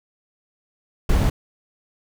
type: noise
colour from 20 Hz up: brown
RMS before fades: -17 dBFS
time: 1.09-1.3 s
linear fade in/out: 5 ms
effects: none